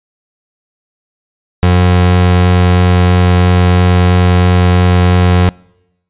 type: tone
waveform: 30% pulse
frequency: 89.7 Hz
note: F2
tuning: 47 cents sharp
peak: -3 dBFS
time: 1.63-5.49 s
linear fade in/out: 0 ms
effects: noise-tail reverb RT60 0.9 s tail -26 dB re dry + resampled to 8000 Hz